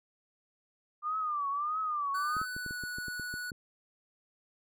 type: tone with vibrato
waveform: sine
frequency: 1195 Hz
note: D6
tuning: 30 cents sharp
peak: -30 dBFS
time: 1.02-2.46 s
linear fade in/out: 50 ms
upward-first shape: triangle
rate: 1.6 Hz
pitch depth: 140 cents each way
type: tone with pitch glide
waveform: square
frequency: 1496 to 1472 Hz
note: F#6 to F#6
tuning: +19 to -9 cents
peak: -37 dBFS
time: 2.14-3.51 s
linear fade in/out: 10 ms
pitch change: -28 cents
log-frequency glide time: 2.45-2.79 s
type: clicks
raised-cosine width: 3 ms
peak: -31 dBFS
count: 11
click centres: 2.367 / 2.415 / 2.565 / 2.663 / 2.709 / 2.837 / 2.985 / 3.083 / 3.197 / 3.34 / 3.518 s
effects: none